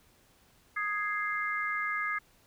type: chord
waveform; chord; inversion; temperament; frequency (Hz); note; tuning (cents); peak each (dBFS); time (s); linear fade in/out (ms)
sine; Ab major; second; equal; 1244.5 / 1661.2 / 2093; Eb6 / Ab6 / C7; 0 / 0 / 0; -34; 0.76-2.19; 10
effects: pink hiss -64 dBFS RMS until 2.46 s